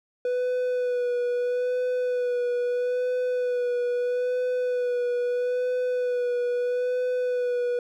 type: tone with vibrato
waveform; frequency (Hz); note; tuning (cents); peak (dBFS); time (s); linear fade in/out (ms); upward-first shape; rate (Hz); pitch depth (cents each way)
triangle; 493.9; B4; 0; -21; 0.25-7.79; 2; sine; 0.77; 24
effects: none